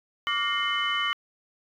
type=tone cluster; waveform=sine; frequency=1162 / 1409 / 1850 / 2116 / 3000 Hz; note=D6 / F6 / A#6 / C7 / F#7; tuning=-19 / +15 / -14 / +19 / +23 cents; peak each=-28 / -33 / -34 / -30 / -28 dBFS; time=0.27-1.13 s; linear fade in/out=0 ms; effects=tanh soft clip ceiling -16 dBFS